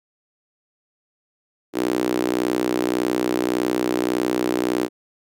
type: tone with high-pass filter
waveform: sawtooth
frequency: 61.74 Hz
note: B1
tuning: in tune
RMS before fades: -22 dBFS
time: 1.73-4.89 s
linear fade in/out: 50 ms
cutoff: 330 Hz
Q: 3.9
effects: none